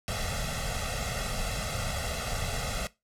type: noise with comb filter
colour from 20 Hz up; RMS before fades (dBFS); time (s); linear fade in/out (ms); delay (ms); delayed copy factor
pink; -32; 0.08-2.87; 0; 1.5; +0.95
effects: noise-tail reverb RT60 0.2 s tail -18 dB re dry + low-pass 10000 Hz 12 dB/octave